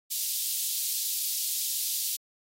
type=high-pass noise; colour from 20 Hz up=white; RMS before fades=-30 dBFS; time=0.1-2.17 s; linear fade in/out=20 ms; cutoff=3500 Hz; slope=24 dB/octave; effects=AAC 48 kbps